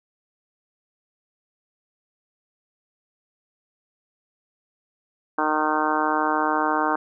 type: harmonic tone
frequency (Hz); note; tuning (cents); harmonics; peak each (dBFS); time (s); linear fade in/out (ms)
153.8; D#3; -20; 2 / 3 / 4 / 5 / 6 / 7 / 8 / 9 / 10; -27 / -31 / -31 / -27 / -26 / -27 / -29 / -31 / -30; 5.38-6.96; 5
effects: none